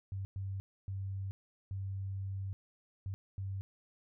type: tone bursts at uneven times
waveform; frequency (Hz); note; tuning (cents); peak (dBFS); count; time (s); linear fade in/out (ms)
sine; 97; G2; -18; -36; 6; 0.12-0.25 / 0.36-0.6 / 0.88-1.31 / 1.71-2.53 / 3.06-3.14 / 3.38-3.61; 0
effects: none